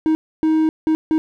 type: tone bursts at uneven times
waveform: triangle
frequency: 315.4 Hz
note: D#4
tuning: 24 cents sharp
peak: -11 dBFS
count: 4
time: 0.06-0.15 / 0.43-0.69 / 0.87-0.95 / 1.11-1.18 s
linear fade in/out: 0 ms
effects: none